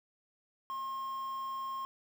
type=tone with quantisation; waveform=triangle; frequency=1070 Hz; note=C6; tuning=38 cents sharp; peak=-34 dBFS; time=0.7-1.85 s; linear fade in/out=0 ms; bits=9; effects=none